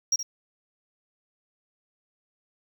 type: tone with echo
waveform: triangle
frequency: 5630 Hz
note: F8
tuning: 13 cents sharp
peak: -17 dBFS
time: 0.12-0.16 s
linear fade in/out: 5 ms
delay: 70 ms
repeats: 1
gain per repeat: -12 dB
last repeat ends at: 0.23 s
effects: tanh soft clip ceiling -16 dBFS + 9-bit